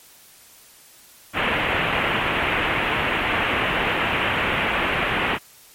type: low-pass noise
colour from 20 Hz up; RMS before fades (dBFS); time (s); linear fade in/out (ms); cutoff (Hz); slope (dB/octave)
white; -22; 1.33-5.39; 50; 2900; 48
effects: white hiss -49 dBFS RMS until 5.74 s + MP3 64 kbps